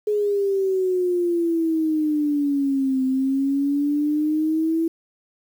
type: exponential two-way sweep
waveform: sine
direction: down then up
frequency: 422.7 to 259.8 to 330.7 Hz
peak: -18 dBFS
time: 0.07-4.88 s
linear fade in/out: 5 ms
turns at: 3.04 s
effects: 8-bit